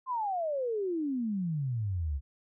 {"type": "exponential sweep", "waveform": "sine", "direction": "down", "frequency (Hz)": [1066, 65.41], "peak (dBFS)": -29, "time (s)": [0.06, 2.21], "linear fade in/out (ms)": 50, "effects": []}